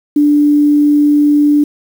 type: tone with quantisation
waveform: sine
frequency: 293.7 Hz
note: D4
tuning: in tune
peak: -6 dBFS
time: 0.16-1.64 s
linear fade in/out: 5 ms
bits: 6
effects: none